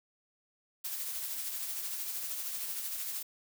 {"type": "noise with tremolo", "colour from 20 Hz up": "blue", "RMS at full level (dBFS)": -36, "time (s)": [0.84, 3.23], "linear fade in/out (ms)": 10, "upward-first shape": "triangle", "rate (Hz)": 13, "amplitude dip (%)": 40, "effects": []}